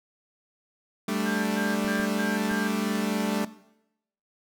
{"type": "chord", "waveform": "sawtooth", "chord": "G suspended second", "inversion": "none", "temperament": "equal", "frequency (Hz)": [196, 220, 293.7], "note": ["G3", "A3", "D4"], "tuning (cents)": [0, 0, 0], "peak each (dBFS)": [-26, -25, -28], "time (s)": [1.08, 3.45], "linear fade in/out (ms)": 5}
{"type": "tone bursts", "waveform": "sine", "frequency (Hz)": 1593, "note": "G6", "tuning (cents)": 27, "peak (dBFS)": -31, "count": 5, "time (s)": [1.25, 2.69], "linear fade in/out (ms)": 20, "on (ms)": 200, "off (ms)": 110}
{"type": "clicks", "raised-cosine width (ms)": 5, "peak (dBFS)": -33, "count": 3, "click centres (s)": [1.847, 1.999, 2.514]}
{"effects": ["noise-tail reverb RT60 0.8 s tail -17 dB re dry"]}